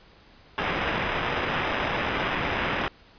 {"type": "noise with sample-and-hold", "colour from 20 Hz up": "white", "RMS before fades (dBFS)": -27, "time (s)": [0.58, 2.88], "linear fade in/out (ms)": 0, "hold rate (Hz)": 4410, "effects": ["pink hiss -54 dBFS RMS until 3.18 s", "resampled to 11025 Hz"]}